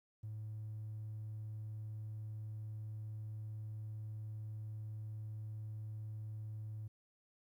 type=tone; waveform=triangle; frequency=107.8 Hz; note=A2; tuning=35 cents flat; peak=-39 dBFS; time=0.23-6.88 s; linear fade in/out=10 ms; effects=tanh soft clip ceiling -39 dBFS + 13-bit